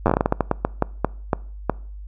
slowing click train, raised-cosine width 1 ms, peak -3 dBFS, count 17, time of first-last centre 0.06-1.697 s, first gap 9 ms, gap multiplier 1.28, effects noise-tail reverb RT60 0.5 s tail -23 dB re dry + added 50 Hz sine -33 dBFS peak until 2.07 s

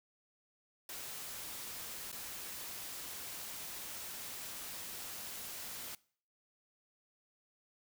white noise with dropouts, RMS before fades -45 dBFS, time 0.89-5.95 s, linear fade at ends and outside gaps 2 ms, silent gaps 2.117-2.126 s, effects noise-tail reverb RT60 0.5 s tail -22 dB re dry

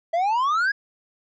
triangle exponential sweep, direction up, 650 to 1683 Hz, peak -17 dBFS, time 0.13-0.72 s, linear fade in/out 10 ms, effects resampled to 16000 Hz

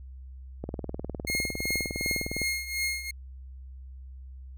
click train, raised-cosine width 2 ms, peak -20 dBFS, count 36, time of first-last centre 0.64-2.417 s, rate 19.7 Hz
sawtooth tone with tremolo, 2146 Hz, C7, 43 cents sharp, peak -22 dBFS, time 1.27-3.11 s, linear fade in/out 5 ms, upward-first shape triangle, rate 2.7 Hz, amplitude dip 80%
effects added 65 Hz sine -41 dBFS peak until 4.57 s

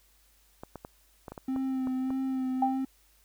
clicks, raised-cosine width 1 ms, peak -26 dBFS, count 9, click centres 0.635 / 0.757 / 0.849 / 1.282 / 1.32 / 1.378 / 1.562 / 1.872 / 2.105 s
triangle tone with vibrato, 261.6 Hz, C4, in tune, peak -26 dBFS, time 1.48-2.85 s, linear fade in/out 5 ms, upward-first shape sine, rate 1.7 Hz, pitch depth 24 cents each way
sine tone with exponential decay, 790 Hz, G5, 13 cents sharp, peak -20 dBFS, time 2.62-2.86 s, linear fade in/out 5 ms, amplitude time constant 52 ms
effects added 50 Hz sine -65 dBFS peak until 3.24 s + white hiss -65 dBFS RMS until 3.24 s

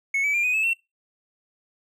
triangle tone with pitch steps, 2200 / 2293 / 2391 / 2492 / 2598 / 2709 Hz, C#7 / D7 / D7 / D#7 / E7 / E7, -14 / -42 / +30 / +2 / -26 / +47 cents, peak -18 dBFS, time 0.14-0.734 s, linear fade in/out 5 ms, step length 99 ms, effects noise-tail reverb RT60 0.2 s tail -21 dB re dry + tanh soft clip ceiling -14 dBFS

